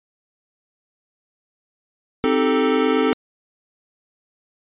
square chord, A half-diminished seventh, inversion first, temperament equal, 261.6 / 311.1 / 392 / 440 Hz, C4 / Eb4 / G4 / A4, 0 / 0 / 0 / 0 cents, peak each -21 / -24 / -26 / -20 dBFS, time 2.24-3.13 s, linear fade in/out 0 ms, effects resampled to 8000 Hz

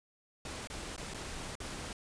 pink noise with dropouts, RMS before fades -42 dBFS, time 0.45-1.93 s, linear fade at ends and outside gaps 2 ms, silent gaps 0.673-0.7 / 0.964-0.978 / 1.138-1.144 / 1.554-1.602 s, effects resampled to 22050 Hz

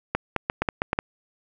clicks, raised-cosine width 0.5 ms, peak -7 dBFS, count 8, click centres 0.15 / 0.363 / 0.499 / 0.62 / 0.688 / 0.819 / 0.931 / 0.989 s, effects none

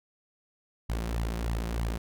sawtooth tone with flanger, 56.8 Hz, A#1, 44 cents flat, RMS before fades -31 dBFS, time 0.89-1.98 s, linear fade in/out 10 ms, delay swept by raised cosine 0.96 to 5.66 ms, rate 3.2 Hz, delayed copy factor +0.7, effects none

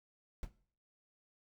brown noise with exponential decay, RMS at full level -36 dBFS, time 0.43-0.52 s, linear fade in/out 0 ms, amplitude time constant 18 ms, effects noise-tail reverb RT60 0.5 s tail -17 dB re dry

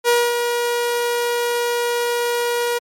sawtooth tone with ADSR envelope, 478.3 Hz, A#4, 44 cents sharp, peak -8 dBFS, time 0.04-2.79 s, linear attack 44 ms, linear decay 240 ms, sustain -6 dB, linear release 15 ms, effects MP3 64 kbps

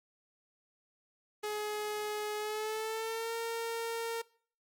sawtooth tone with pitch glide, 421.5 to 459.6 Hz, G#4 to A#4, +26 to -25 cents, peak -30 dBFS, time 1.43-4.22 s, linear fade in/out 10 ms, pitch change +149 cents, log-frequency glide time 2.37-3.34 s, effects noise-tail reverb RT60 0.5 s tail -22 dB re dry + MP3 96 kbps

